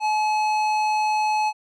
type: tone with tanh clipping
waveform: sine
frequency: 855 Hz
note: A5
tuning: 50 cents flat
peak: -21 dBFS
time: 0-1.53 s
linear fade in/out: 50 ms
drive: 14 dB
effects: none